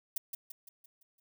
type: noise with echo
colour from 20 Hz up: violet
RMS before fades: -33 dBFS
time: 0.16-0.18 s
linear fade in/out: 5 ms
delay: 170 ms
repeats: 6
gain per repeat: -6 dB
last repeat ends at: 1.2 s
effects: none

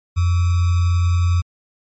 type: tone with sample-and-hold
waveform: sine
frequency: 87.5 Hz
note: F2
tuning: 4 cents sharp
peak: -13 dBFS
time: 0.16-1.42 s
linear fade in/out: 20 ms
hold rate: 1225 Hz
effects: MP3 32 kbps

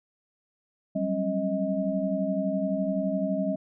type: tone cluster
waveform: sine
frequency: 185.2 / 197 / 271 / 630 Hz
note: F#3 / G3 / C#4 / D#5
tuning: +2 / +9 / -39 / +21 cents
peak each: -33 / -29 / -31 / -29 dBFS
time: 0.95-3.56 s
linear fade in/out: 10 ms
effects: none

